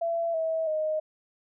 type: tone with pitch steps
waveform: sine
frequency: 672 / 646.1 / 621.2 Hz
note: E5 / E5 / D#5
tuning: +33 / -35 / -3 cents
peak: -25 dBFS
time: 0.01-1 s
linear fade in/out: 10 ms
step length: 330 ms
effects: none

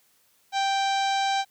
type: harmonic tone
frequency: 784 Hz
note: G5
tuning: in tune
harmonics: 1 / 2 / 3 / 4 / 5 / 6 / 7 / 8 / 9 / 10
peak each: -23 / -33 / -35 / -36 / -33 / -43 / -41 / -42 / -49 / -48 dBFS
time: 0.52-1.45 s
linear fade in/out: 50 ms
effects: white hiss -64 dBFS RMS until 1.5 s + high-pass 60 Hz 12 dB/octave

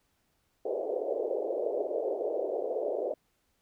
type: band-pass noise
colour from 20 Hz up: pink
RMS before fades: -32 dBFS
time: 0.65-3.14 s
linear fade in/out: 5 ms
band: 380 to 640 Hz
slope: 48 dB/octave
effects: pink hiss -74 dBFS RMS until 3.61 s

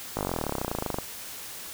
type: slowing click train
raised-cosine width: 1 ms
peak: -14 dBFS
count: 29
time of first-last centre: 0.17-0.986 s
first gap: 19 ms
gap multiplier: 1.03
effects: white hiss -40 dBFS RMS until 1.73 s

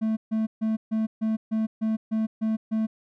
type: tone bursts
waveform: triangle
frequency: 220 Hz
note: A3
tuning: in tune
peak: -20 dBFS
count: 10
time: 0.01-2.87 s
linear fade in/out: 20 ms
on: 160 ms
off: 140 ms
effects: none

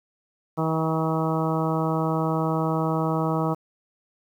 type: harmonic tone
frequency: 160 Hz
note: D#3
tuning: 49 cents sharp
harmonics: 1 / 2 / 3 / 4 / 5 / 6 / 7 / 8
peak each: -25 / -28 / -30 / -31 / -32 / -33 / -33 / -34 dBFS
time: 0.57-3.55 s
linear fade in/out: 20 ms
effects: 9-bit

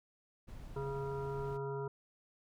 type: noise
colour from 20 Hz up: brown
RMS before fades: -49 dBFS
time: 0.47-1.58 s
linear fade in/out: 20 ms
type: harmonic tone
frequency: 137.7 Hz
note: C#3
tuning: 11 cents flat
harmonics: 1 / 3 / 5 / 7 / 9 / 10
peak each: -41 / -39 / -53 / -46 / -56 / -52 dBFS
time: 0.76-1.88 s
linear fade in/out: 5 ms
effects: none

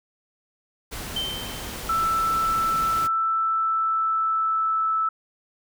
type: noise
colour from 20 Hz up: pink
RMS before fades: -34 dBFS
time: 0.91-3.08 s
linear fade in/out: 20 ms
type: tone with exponential decay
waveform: sine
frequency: 3110 Hz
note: G7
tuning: 14 cents flat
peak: -23 dBFS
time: 1.16-2.04 s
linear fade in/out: 5 ms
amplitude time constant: 190 ms
type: tone with pitch glide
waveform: sine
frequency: 1326 to 1311.5 Hz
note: E6 to E6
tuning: +10 to -9 cents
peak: -20 dBFS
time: 1.89-5.09 s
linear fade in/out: 5 ms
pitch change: -19 cents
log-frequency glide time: 3.11-4.97 s
effects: none

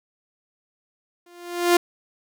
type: tone with exponential growth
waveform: sawtooth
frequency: 349.2 Hz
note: F4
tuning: in tune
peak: -8 dBFS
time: 1.26-1.77 s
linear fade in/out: 5 ms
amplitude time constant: 110 ms
effects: none

